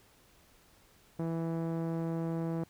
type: tone with low-pass filter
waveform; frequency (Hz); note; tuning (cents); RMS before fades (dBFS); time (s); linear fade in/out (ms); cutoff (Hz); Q
5% pulse; 164.81; E3; 0; -34; 1.19-2.64; 5; 330; 0.57
effects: pink hiss -63 dBFS RMS until 2.69 s